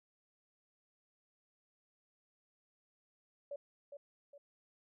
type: tone with echo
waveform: sine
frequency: 570 Hz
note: C#5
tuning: 48 cents sharp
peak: -40 dBFS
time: 3.51-3.56 s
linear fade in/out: 5 ms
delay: 410 ms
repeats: 2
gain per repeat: -7 dB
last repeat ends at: 4.38 s
effects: none